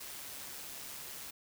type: noise with amplitude modulation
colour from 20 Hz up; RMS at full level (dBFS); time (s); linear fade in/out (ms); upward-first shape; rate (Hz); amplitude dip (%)
white; -44; 0-1.31; 10; sine; 138; 35
effects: none